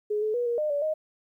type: tone with pitch steps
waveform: sine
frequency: 419.9 / 430.6 / 484.3 / 473.9 / 607 / 576 / 622 Hz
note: G#4 / A4 / B4 / A#4 / D#5 / D5 / D#5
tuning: +19 / -37 / -34 / +28 / -43 / -34 / -1 cents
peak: -24 dBFS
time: 0.1-0.94 s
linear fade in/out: 10 ms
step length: 120 ms
effects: 11-bit